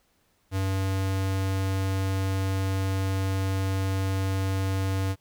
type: tone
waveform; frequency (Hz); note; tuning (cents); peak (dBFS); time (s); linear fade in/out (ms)
square; 96; G2; -36; -25; 0.51-5.16; 50
effects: pink hiss -68 dBFS RMS until 5.2 s